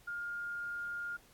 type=tone; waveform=sine; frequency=1413 Hz; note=F6; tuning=20 cents sharp; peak=-37 dBFS; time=0.07-1.17 s; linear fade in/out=10 ms; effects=pink hiss -63 dBFS RMS until 1.33 s + AAC 64 kbps